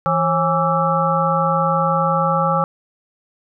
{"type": "harmonic tone with a mistuned harmonic", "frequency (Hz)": 165.6, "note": "E3", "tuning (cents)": 8, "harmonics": [1, 3, 5, 7, 8], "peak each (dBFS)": [-21, -21, -21, -21, -21], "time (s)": [0.06, 2.64], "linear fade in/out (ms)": 0, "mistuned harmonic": 3, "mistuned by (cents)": 150, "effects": []}